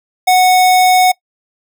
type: tone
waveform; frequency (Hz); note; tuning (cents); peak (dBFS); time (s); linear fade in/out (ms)
square; 737; F#5; -7; -7; 0.27-1.12; 10
effects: noise-tail reverb RT60 0.1 s tail -22 dB re dry